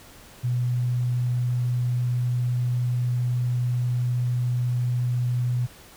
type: tone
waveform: sine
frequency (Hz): 123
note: B2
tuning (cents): -7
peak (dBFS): -21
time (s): 0.43-5.67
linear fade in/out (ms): 20
effects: pink hiss -48 dBFS RMS until 5.96 s